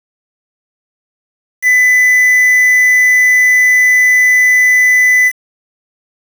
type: tone with quantisation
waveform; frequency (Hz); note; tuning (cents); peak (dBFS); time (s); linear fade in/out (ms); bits
triangle; 2000; B6; +21; -4; 1.62-5.32; 50; 4
effects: none